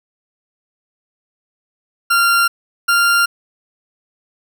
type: tone pair in turn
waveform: 40% pulse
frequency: 1385 / 1392.9 Hz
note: F6 / F6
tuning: -15 / -5 cents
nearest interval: unison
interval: 10 cents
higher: second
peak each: -10 dBFS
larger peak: neither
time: 2.1-2.48 / 2.88-3.26 s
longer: neither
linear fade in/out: 10 ms
effects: none